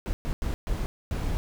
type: noise bursts at uneven times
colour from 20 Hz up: brown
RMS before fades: -28 dBFS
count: 5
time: 0.06-0.13 / 0.25-0.33 / 0.42-0.54 / 0.67-0.86 / 1.11-1.37 s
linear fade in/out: 0 ms
effects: none

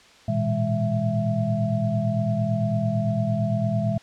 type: tone cluster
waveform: sine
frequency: 110.1 / 119 / 159.7 / 203.1 / 666 Hz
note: A2 / A#2 / D#3 / G#3 / E5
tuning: +2 / +36 / +45 / -38 / +18 cents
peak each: -30 / -25 / -29 / -26 / -28 dBFS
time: 0.28-3.98 s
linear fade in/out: 5 ms
effects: white hiss -51 dBFS RMS until 4.02 s + low-pass 5000 Hz 12 dB/octave

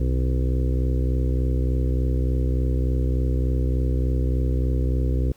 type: harmonic tone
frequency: 63.4 Hz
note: B1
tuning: 46 cents sharp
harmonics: 1 / 2 / 4 / 5 / 6 / 7 / 8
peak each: -20 / -26 / -32 / -34 / -36 / -37 / -38 dBFS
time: 0-5.32 s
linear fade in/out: 5 ms
effects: pink hiss -57 dBFS RMS until 5.36 s

